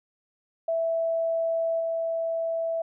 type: tone with level steps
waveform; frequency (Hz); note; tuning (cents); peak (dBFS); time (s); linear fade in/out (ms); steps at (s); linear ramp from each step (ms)
sine; 659.3; E5; 0; -23 / -25; 0.68-2.82; 5; 1.79; 20
effects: none